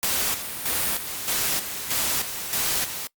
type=noise with tremolo; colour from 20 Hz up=white; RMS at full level=-24 dBFS; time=0.03-3.07 s; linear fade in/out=0 ms; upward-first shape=square; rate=1.6 Hz; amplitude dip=60%; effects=noise-tail reverb RT60 0.1 s tail -22 dB re dry + Opus 48 kbps